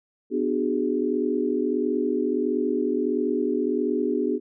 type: chord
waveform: sine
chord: G# half-diminished seventh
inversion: first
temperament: just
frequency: 249.2 / 299 / 373.8 / 415.3 Hz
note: B3 / D4 / F#4 / G#4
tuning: +16 / +31 / +18 / 0 cents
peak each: -27 dBFS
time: 0.3-4.4 s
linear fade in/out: 50 ms
effects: none